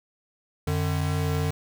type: tone pair together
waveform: square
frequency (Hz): 89.7 / 149.99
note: F2 / D3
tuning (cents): +47 / +37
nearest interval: major sixth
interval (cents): 890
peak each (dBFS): -27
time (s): 0.67-1.51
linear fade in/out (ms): 5
effects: none